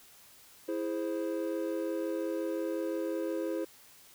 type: chord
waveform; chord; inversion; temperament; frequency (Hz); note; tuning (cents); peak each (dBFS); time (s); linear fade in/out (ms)
triangle; E augmented; none; equal; 329.6 / 415.3 / 523.3; E4 / G#4 / B#4; 0 / 0 / 0; -32 / -36 / -34; 0.68-3.65; 10
effects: white hiss -57 dBFS RMS until 4.14 s